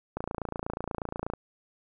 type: click train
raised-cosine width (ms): 1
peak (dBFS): -18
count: 34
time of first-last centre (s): 0.17-1.336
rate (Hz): 28.3
effects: none